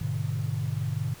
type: chord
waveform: sine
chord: G# diminished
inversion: none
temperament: just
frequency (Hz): 103.83 / 124.59 / 149.51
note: G#2 / B2 / D3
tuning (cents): 0 / +16 / +31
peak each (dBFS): -31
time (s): 0.01-1.14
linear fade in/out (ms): 5
effects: pink hiss -48 dBFS RMS until 1.2 s